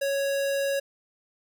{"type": "tone", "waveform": "square", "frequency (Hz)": 554.4, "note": "C#5", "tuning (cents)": 0, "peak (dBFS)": -25, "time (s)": [0.01, 0.8], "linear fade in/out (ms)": 10, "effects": []}